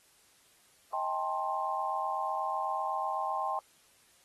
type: chord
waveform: sine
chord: A half-diminished seventh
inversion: second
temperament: just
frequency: 633.6 / 792 / 880 / 1056 Hz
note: Eb5 / G5 / A5 / C6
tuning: +31 / +18 / 0 / +16 cents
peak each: -39 / -34 / -38 / -34 dBFS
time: 0.93-3.59 s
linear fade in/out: 2 ms
effects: white hiss -64 dBFS RMS until 4.24 s + AAC 32 kbps